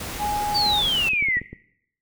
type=noise; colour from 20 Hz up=pink; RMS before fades=-32 dBFS; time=0-1.09 s; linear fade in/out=5 ms
type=tone; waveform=sine; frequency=830.6 Hz; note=G#5; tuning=in tune; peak=-22 dBFS; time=0.18-0.83 s; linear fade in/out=50 ms
type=exponential sweep; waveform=sine; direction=down; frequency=4699 to 1877 Hz; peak=-19 dBFS; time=0.54-1.4 s; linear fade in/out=20 ms
type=clicks; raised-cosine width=3 ms; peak=-23 dBFS; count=9; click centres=0.665 / 0.879 / 0.952 / 1.134 / 1.225 / 1.286 / 1.37 / 1.416 / 1.53 s
effects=noise-tail reverb RT60 0.7 s tail -18 dB re dry